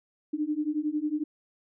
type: beating tone pair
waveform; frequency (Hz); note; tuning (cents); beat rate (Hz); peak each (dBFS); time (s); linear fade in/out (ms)
sine; 295.9 / 306.9; D4 / D#4; +13 / -24; 11; -30 / -29; 0.33-1.24; 10
effects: none